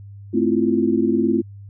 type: chord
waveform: sine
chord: F major seventh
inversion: first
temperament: equal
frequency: 220 / 261.6 / 329.6 / 349.2 Hz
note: A3 / C4 / E4 / F4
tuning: 0 / 0 / 0 / 0 cents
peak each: -21 dBFS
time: 0.33-1.42 s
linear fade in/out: 20 ms
effects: added 100 Hz sine -36 dBFS peak until 1.69 s